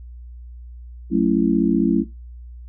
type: chord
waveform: sine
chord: F# minor seventh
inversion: none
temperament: just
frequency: 185 / 222 / 277.5 / 333 Hz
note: F#3 / A3 / C#4 / E4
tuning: 0 / +16 / +2 / +18 cents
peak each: -20 dBFS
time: 1.1-2.05 s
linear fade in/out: 50 ms
effects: noise-tail reverb RT60 0.2 s tail -17 dB re dry + added 60 Hz sine -35 dBFS peak until 2.68 s